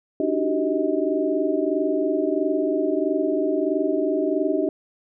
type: tone cluster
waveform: sine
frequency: 289.9 / 312.9 / 370.3 / 391.9 / 630 Hz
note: D4 / D#4 / F#4 / G4 / D#5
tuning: -22 / +10 / +1 / 0 / +21 cents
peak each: -26 dBFS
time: 0.2-4.69 s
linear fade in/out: 2 ms
effects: none